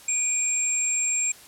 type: tone pair together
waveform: sine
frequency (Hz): 2404 / 7467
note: D7 / A#8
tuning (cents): +40 / +2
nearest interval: octave + minor sixth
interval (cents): 1962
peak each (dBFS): -31 / -22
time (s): 0.08-1.32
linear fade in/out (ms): 5
effects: white hiss -48 dBFS RMS until 1.47 s + low-pass 12000 Hz 12 dB/octave